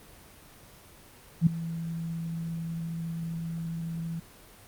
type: tone with ADSR envelope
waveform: sine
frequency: 165.5 Hz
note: E3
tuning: 7 cents sharp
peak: -14 dBFS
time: 1.41-4.2 s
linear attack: 57 ms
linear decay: 4 ms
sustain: -17 dB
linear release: 8 ms
effects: pink hiss -52 dBFS RMS until 4.67 s + Opus 24 kbps